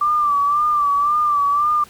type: tone with vibrato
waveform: sine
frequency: 1173 Hz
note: D6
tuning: 2 cents flat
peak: -14 dBFS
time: 0.01-1.84 s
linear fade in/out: 5 ms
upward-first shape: sine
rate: 1.9 Hz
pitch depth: 57 cents each way
effects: pink hiss -45 dBFS RMS until 1.89 s